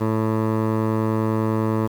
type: tone with low-pass filter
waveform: 15% pulse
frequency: 110 Hz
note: A2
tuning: in tune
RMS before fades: -21 dBFS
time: 0-1.88 s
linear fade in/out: 20 ms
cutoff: 1000 Hz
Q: 1.3
effects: 7-bit